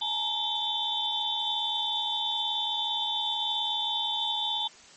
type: tone cluster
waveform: sine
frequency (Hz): 843 / 922 / 3097 / 3517 / 3771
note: G#5 / A#5 / G7 / A7 / A#7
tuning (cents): +26 / -19 / -22 / -1 / +19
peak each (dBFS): -36 / -37 / -34 / -29 / -37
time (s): 0.01-4.68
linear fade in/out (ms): 10
effects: white hiss -52 dBFS RMS until 4.96 s + MP3 32 kbps